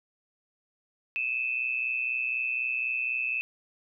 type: tone pair together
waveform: sine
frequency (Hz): 2513 / 2637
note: D#7 / E7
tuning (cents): +17 / 0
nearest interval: minor second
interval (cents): 83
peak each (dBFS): -31 / -29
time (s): 1.16-3.41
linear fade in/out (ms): 0
effects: none